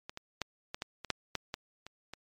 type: clicks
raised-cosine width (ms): 0.2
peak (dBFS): -24 / -24 / -15 / -20 / -18 / -25 / -11 / -15 / -18 / -28 / -25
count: 11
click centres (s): 0.095 / 0.174 / 0.417 / 0.745 / 0.821 / 1.047 / 1.103 / 1.353 / 1.541 / 1.866 / 2.136
effects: MP3 96 kbps